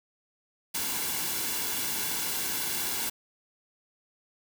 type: noise with comb filter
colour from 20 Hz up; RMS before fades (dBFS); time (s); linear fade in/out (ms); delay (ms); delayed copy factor
white; -31; 0.74-3.1; 10; 1.6; -0.55
effects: none